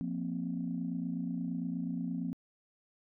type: chord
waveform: sine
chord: F suspended fourth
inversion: none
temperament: equal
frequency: 174.61 / 233.1 / 261.6 Hz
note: F3 / Bb3 / C4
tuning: 0 / 0 / 0 cents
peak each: -36 / -38 / -37 dBFS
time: 0.01-2.33 s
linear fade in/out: 0 ms
effects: tanh soft clip ceiling -24 dBFS